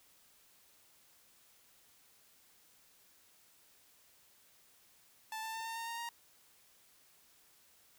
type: tone with pitch steps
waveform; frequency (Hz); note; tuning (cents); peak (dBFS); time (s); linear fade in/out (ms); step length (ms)
sawtooth; 880 / 889.2 / 898.5 / 907.9 / 917.4 / 927 / 936.6; A5 / A5 / A5 / A#5 / A#5 / A#5 / A#5; 0 / +18 / +36 / -46 / -28 / -10 / +8; -36; 5.32-6.09; 2; 110
effects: white hiss -66 dBFS RMS until 7.98 s